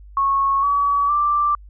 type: tone with pitch steps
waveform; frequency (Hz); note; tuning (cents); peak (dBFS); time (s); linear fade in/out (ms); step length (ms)
sine; 1100 / 1137.5 / 1176.2; C#6 / C#6 / D6; -14 / +44 / +2; -15; 0.17-1.55; 2; 460
effects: added 50 Hz sine -39 dBFS peak until 1.69 s